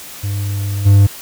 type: tone with level steps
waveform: triangle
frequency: 100 Hz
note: G2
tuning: 35 cents sharp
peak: -15 / -3 dBFS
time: 0.23-1.07 s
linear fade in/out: 10 ms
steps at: 0.85 s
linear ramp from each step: 20 ms
effects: white hiss -33 dBFS RMS until 1.21 s